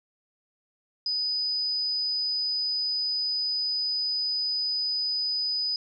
sine tone, 4985 Hz, D#8, 2 cents sharp, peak -25 dBFS, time 1.06-5.76 s, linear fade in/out 2 ms, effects none

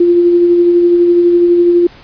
sine tone with tremolo, 348 Hz, F4, 6 cents flat, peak -4 dBFS, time 0-1.87 s, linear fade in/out 5 ms, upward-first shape sine, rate 12 Hz, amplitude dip 30%, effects pink hiss -39 dBFS RMS until 2.03 s + resampled to 11025 Hz

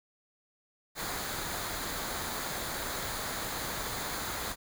pink noise with comb filter, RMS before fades -36 dBFS, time 0.95-4.56 s, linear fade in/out 50 ms, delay 0.36 ms, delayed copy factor -0.5, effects none

